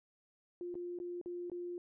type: tone with dropouts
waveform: sine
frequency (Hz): 351.7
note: F4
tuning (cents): +12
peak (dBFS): -39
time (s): 0.61-1.78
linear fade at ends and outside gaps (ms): 1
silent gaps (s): 0.743-0.753 / 0.988-1 / 1.214-1.259 / 1.499-1.517
effects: none